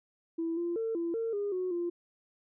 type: tone with pitch steps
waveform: sine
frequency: 330.3 / 343.8 / 451 / 337.8 / 455 / 407.4 / 367.1 / 346.5 Hz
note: E4 / F4 / A4 / E4 / A#4 / G#4 / F#4 / F4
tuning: +4 / -27 / +43 / +42 / -42 / -33 / -14 / -14 cents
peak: -29 dBFS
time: 0.38-1.9 s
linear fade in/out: 10 ms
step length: 190 ms
effects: tanh soft clip ceiling -25 dBFS